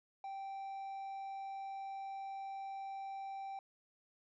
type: tone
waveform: triangle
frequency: 781 Hz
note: G5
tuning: 7 cents flat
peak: -40 dBFS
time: 0.24-3.59 s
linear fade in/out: 2 ms
effects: resampled to 16000 Hz